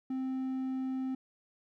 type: tone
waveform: triangle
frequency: 261.6 Hz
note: C4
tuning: in tune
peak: -30 dBFS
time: 0.1-1.15 s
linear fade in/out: 5 ms
effects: none